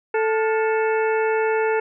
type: harmonic tone with a mistuned harmonic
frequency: 440 Hz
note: A4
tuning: in tune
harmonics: 1 / 2 / 3 / 4 / 5 / 6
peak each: -19 / -25 / -29 / -31 / -33 / -35 dBFS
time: 0.14-1.8 s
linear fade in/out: 5 ms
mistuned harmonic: 3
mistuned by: +130 cents
effects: none